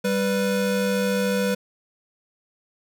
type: tone pair together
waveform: square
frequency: 196 / 494.3 Hz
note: G3 / B4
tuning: 0 / +1 cents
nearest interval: octave + major third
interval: 1601 cents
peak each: -24 / -24 dBFS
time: 0.04-1.55 s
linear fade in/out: 10 ms
effects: none